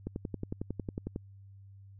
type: click train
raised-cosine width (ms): 3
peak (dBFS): -22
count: 13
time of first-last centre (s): 0.07-1.161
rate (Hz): 11
effects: added 98 Hz sine -50 dBFS peak until 1.99 s